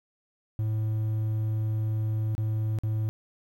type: tone with dropouts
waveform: triangle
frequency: 108.7 Hz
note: A2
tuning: 21 cents flat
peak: -23 dBFS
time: 0.59-3.09 s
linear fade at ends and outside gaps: 0 ms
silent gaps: 2.351-2.38 / 2.787-2.835 s
effects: 10-bit